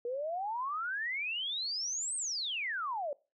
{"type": "exponential two-way sweep", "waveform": "sine", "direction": "up then down", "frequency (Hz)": [466.2, 8620, 546], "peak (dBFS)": -33, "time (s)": [0.05, 3.13], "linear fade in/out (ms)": 2, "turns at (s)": 2.16, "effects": ["noise-tail reverb RT60 0.3 s tail -22 dB re dry"]}